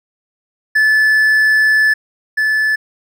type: tone pair in turn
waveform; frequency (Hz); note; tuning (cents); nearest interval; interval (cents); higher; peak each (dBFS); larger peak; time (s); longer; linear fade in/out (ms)
triangle; 1737 / 1737; A6 / A6; -23 / -23; unison; 0; neither; -7 / -10; first; 0.75-1.94 / 2.37-2.76; first; 10
effects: none